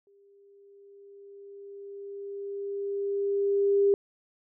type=tone with exponential growth; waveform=sine; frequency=399.9 Hz; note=G4; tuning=35 cents sharp; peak=-18 dBFS; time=0.07-3.94 s; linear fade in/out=1 ms; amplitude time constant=840 ms; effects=none